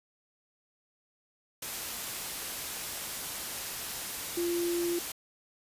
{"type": "tone in noise", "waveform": "sine", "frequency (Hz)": 345.2, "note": "F4", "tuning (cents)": -20, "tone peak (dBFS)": -28, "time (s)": [4.37, 4.99], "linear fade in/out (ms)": 5, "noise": "white", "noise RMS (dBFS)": -37, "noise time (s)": [1.62, 5.12], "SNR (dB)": 6, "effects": ["resampled to 32000 Hz"]}